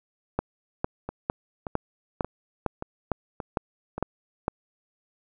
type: two click trains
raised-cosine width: 1 ms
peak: -10 / -18 dBFS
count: 10 / 6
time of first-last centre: 0.39-4.481 / 1.09-3.98 s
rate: 2.2 / 1.73 Hz
effects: none

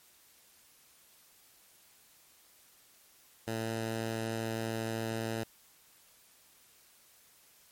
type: tone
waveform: 10% pulse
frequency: 112.7 Hz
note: A2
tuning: 42 cents sharp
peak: -25 dBFS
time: 3.47-5.44 s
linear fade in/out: 10 ms
effects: white hiss -62 dBFS RMS until 7.71 s + MP3 64 kbps

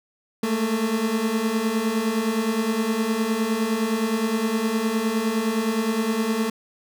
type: beating tone pair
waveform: 30% pulse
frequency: 215.3 / 225 Hz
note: A3 / A3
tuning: -37 / +39 cents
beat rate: 9.7 Hz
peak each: -24 / -20 dBFS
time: 0.43-6.5 s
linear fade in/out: 5 ms
effects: none

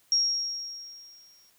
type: tone with exponential decay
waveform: sine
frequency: 5588 Hz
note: F8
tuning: in tune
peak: -19 dBFS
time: 0.12-1.5 s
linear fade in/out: 1 ms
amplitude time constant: 300 ms
effects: white hiss -64 dBFS RMS until 1.58 s

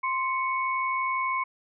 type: tone pair together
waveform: sine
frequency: 1046.3 / 2217 Hz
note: C6 / C#7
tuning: 0 / 0 cents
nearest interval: octave + minor second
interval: 1300 cents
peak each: -26 / -30 dBFS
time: 0.03-1.44 s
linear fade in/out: 10 ms
effects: none

